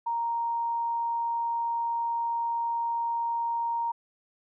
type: tone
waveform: sine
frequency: 932.3 Hz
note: A#5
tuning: in tune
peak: -26 dBFS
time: 0.06-3.92 s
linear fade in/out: 10 ms
effects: none